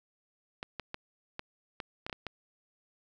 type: clicks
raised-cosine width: 0.3 ms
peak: -21 dBFS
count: 9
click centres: 0.629 / 0.797 / 0.944 / 1.394 / 1.802 / 2.065 / 2.097 / 2.128 / 2.267 s
effects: none